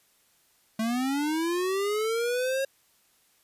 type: linear sweep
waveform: square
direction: up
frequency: 217.2 to 546 Hz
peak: -26 dBFS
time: 0.79-2.65 s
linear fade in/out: 5 ms
effects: white hiss -65 dBFS RMS until 3.43 s + resampled to 32000 Hz